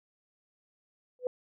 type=tone with exponential growth; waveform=sine; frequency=500 Hz; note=B4; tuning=21 cents sharp; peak=-23 dBFS; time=1.19-1.27 s; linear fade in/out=1 ms; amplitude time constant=17 ms; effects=none